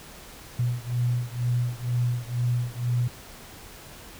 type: beating tone pair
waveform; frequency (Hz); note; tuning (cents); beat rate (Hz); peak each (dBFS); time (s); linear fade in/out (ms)
sine; 120.9 / 123; B2 / B2; -36 / -7; 2.1; -26 / -27; 0.59-3.08; 5
effects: pink hiss -45 dBFS RMS until 4.19 s